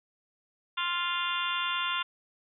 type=harmonic tone; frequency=349.2 Hz; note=F4; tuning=in tune; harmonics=3 / 4 / 5 / 6 / 7 / 8 / 9 / 10; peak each=-33 / -34 / -43 / -41 / -42 / -35 / -40 / -35 dBFS; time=0.77-2.03 s; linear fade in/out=10 ms; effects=none